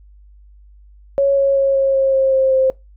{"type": "tone with pitch steps", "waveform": "sine", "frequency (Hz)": [554.4, 550.3, 546.1, 542.1, 538, 534, 530, 526], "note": ["C#5", "C#5", "C#5", "C#5", "C5", "C5", "C5", "C5"], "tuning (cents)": [0, -13, -26, -39, 48, 35, 22, 9], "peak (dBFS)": -11, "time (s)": [1.18, 2.7], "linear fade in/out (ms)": 0, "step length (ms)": 190, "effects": ["noise-tail reverb RT60 0.2 s tail -23 dB re dry", "added 50 Hz sine -42 dBFS peak until 2.96 s"]}